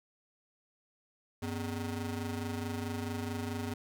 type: ring-modulated tone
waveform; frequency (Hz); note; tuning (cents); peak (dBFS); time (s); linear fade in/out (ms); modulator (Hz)
30% pulse; 169.4; E3; +48; -29; 1.42-3.74; 5; 72.4
effects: none